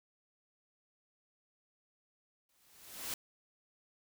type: noise with exponential growth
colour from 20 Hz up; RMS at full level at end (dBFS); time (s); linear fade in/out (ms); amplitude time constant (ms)
white; -37; 2.49-3.14; 2; 140
effects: none